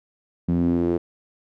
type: tone with band-pass filter sweep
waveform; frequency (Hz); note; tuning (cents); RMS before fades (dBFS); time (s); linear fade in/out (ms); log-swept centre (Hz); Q
sawtooth; 85.8; F2; -30; -21; 0.48-0.98; 10; 200 to 380; 3.8
effects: none